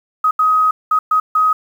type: tone bursts at uneven times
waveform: sine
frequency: 1261 Hz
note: D#6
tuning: 23 cents sharp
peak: -10 dBFS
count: 5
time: 0.24-0.31 / 0.39-0.71 / 0.91-0.99 / 1.11-1.2 / 1.35-1.53 s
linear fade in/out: 5 ms
effects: 7-bit